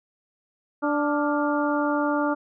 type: harmonic tone with a mistuned harmonic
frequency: 293.7 Hz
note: D4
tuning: in tune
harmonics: 1 / 2 / 3 / 4 / 5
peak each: -24 / -27 / -29 / -30 / -31 dBFS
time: 0.82-2.35 s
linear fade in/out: 20 ms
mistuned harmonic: 5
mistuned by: -73 cents
effects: none